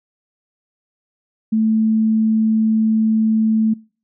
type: tone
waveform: sine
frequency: 220 Hz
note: A3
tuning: in tune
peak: -13 dBFS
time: 1.52-3.74 s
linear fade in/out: 10 ms
effects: noise-tail reverb RT60 0.4 s tail -25 dB re dry